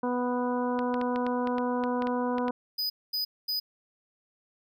harmonic tone, 246.9 Hz, B3, in tune, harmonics 1 / 2 / 3 / 4 / 5 / 6, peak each -29 / -31 / -37 / -33 / -44 / -43 dBFS, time 0.03-2.51 s, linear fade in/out 5 ms
clicks, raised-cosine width 0.3 ms, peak -21 dBFS, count 12, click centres 0.791 / 0.942 / 1.014 / 1.16 / 1.266 / 1.473 / 1.583 / 1.838 / 2.022 / 2.071 / 2.383 / 2.482 s
square tone bursts, 4978 Hz, D#8, in tune, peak -28 dBFS, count 3, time 2.78-3.6 s, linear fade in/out 10 ms, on 120 ms, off 230 ms
effects none

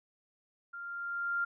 sine tone with level ramp, 1394 Hz, F6, 4 cents flat, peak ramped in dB -41 to -28 dBFS, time 0.73-1.45 s, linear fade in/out 10 ms, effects none

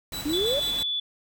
pink noise, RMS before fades -38 dBFS, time 0.12-0.83 s, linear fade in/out 2 ms
sawtooth tone with tremolo, 3946 Hz, B7, 2 cents flat, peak -29 dBFS, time 0.13-0.83 s, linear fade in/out 5 ms, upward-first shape square, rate 6.1 Hz, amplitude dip 70%
sine exponential sweep, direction up, 280 to 606 Hz, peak -24 dBFS, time 0.25-0.6 s, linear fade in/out 10 ms
sine tone, 3456 Hz, A7, 32 cents flat, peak -25 dBFS, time 0.33-1 s, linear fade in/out 5 ms
effects none

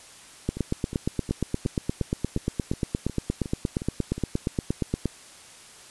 two click trains, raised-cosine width 3 ms, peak -11 / -20 dBFS, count 40 / 11, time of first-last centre 0.49-5.057 / 0.57-4.18 s, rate 8.54 / 2.77 Hz, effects white hiss -48 dBFS RMS until 5.9 s + resampled to 24000 Hz

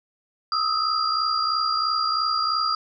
sine tone cluster, 1244 / 1307 / 4787 Hz, D#6 / E6 / D8, -1 / -15 / +32 cents, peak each -25 / -25 / -25 dBFS, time 0.52-2.75 s, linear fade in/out 2 ms, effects none

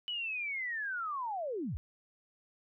sine linear sweep, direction down, 2985 to 52.1 Hz, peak -34 dBFS, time 0.08-1.77 s, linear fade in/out 0 ms, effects none

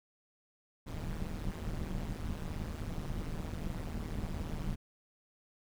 brown noise with amplitude modulation, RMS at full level -34 dBFS, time 0.86-4.76 s, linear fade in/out 20 ms, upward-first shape sine, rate 157 Hz, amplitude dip 95%, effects none

